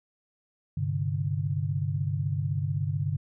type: chord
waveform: sine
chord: G suspended fourth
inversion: none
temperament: equal with one note detuned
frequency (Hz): 99.42 / 130.81 / 146.83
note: G2 / C3 / D3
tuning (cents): +25 / 0 / 0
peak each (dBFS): -30 / -32 / -29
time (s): 0.77-3.17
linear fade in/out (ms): 5
effects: none